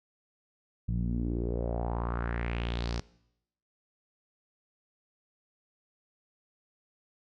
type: tone with low-pass filter sweep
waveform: sawtooth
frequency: 58.4 Hz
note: A#1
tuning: 4 cents sharp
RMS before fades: -32 dBFS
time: 0.88-3 s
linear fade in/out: 5 ms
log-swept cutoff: 150 to 5500 Hz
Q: 3.5
effects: noise-tail reverb RT60 0.8 s tail -21 dB re dry